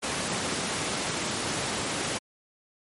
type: high-pass noise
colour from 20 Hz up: pink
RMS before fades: -30 dBFS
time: 0.02-2.19 s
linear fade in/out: 20 ms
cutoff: 150 Hz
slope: 12 dB/octave
effects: MP3 48 kbps